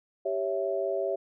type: chord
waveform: sine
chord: C# diminished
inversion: second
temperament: equal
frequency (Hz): 392 / 554.4 / 659.3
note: G4 / C#5 / E5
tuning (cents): 0 / 0 / 0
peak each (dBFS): -31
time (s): 0.25-1.16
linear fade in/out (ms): 10
effects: none